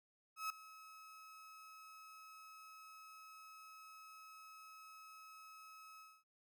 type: tone with ADSR envelope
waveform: 35% pulse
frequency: 1286 Hz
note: E6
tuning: 43 cents flat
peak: -36 dBFS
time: 0.36-6.24 s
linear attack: 140 ms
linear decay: 3 ms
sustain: -18 dB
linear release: 240 ms
effects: none